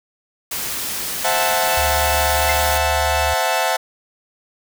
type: noise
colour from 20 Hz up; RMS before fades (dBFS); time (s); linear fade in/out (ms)
white; -25; 0.51-2.78; 5
type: chord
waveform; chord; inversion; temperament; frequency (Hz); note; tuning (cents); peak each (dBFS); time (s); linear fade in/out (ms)
sawtooth; F# half-diminished seventh; second; equal; 523.3 / 659.3 / 740 / 880; C5 / E5 / F#5 / A5; 0 / 0 / 0 / 0; -21 / -18 / -18 / -18; 1.24-3.77; 10
type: tone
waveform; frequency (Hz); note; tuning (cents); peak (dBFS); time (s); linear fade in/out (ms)
sine; 73.2; D2; -5; -23; 1.77-3.34; 5
type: tone with exponential decay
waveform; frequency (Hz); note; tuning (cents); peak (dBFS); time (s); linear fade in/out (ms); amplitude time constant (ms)
sine; 2093; C7; 0; -16; 2.49-2.57; 5; 16
effects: none